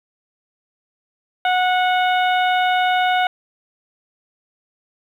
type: harmonic tone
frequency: 733 Hz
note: F#5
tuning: 16 cents flat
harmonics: 1 / 2 / 3 / 4 / 5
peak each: -16 / -22 / -26 / -28 / -30 dBFS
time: 1.45-3.27 s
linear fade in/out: 2 ms
effects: 8-bit